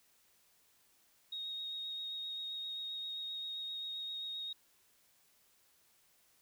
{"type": "tone with vibrato", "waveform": "sine", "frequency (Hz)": 3744, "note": "A#7", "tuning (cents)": 7, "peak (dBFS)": -39, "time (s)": [1.32, 4.53], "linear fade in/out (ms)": 5, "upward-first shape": "sine", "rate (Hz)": 7.6, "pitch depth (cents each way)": 13, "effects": ["white hiss -70 dBFS RMS until 6.41 s"]}